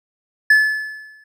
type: tone with exponential decay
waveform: triangle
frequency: 1728 Hz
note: A6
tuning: 32 cents flat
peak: -5 dBFS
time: 0.5-1.24 s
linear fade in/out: 5 ms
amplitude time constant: 160 ms
effects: none